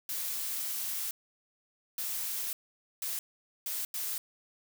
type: noise bursts at uneven times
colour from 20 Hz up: blue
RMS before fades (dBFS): -35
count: 5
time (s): 0.09-1.11 / 1.98-2.53 / 3.02-3.19 / 3.66-3.85 / 3.94-4.18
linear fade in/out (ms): 2
effects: none

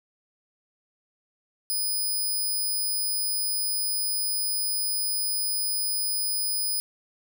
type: tone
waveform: 5% pulse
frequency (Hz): 5000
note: D#8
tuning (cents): +8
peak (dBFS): -18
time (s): 1.7-6.8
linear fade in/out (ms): 0
effects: none

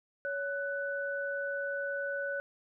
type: tone pair together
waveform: sine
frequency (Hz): 561 / 1491.6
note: C#5 / F#6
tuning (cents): +21 / +14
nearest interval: octave + perfect fourth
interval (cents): 1693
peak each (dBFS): -35 / -35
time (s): 0.25-2.4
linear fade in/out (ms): 0
effects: none

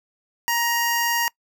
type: tone with notch filter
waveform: 10% pulse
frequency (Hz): 941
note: A#5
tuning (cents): +16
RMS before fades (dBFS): -22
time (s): 0.48-1.28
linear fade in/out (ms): 0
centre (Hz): 3800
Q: 0.99
effects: noise-tail reverb RT60 0.1 s tail -24 dB re dry

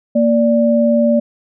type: tone pair together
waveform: sine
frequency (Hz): 232.3 / 585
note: A#3 / D5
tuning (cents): -6 / -7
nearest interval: octave + major third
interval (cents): 1599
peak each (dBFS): -12 / -13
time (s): 0.15-1.2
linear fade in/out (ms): 10
effects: none

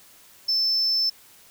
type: tone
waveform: sine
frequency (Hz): 5290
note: E8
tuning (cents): +5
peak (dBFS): -18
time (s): 0.48-1.1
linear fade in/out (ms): 10
effects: tanh soft clip ceiling -17 dBFS + white hiss -52 dBFS RMS until 1.5 s

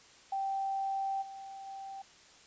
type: tone with level steps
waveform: sine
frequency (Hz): 780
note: G5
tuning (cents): -9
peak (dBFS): -31 / -43 / -41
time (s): 0.32-2.02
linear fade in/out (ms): 5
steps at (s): 1.21 / 1.66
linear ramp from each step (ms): 20
effects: white hiss -58 dBFS RMS until 2.46 s + resampled to 16000 Hz

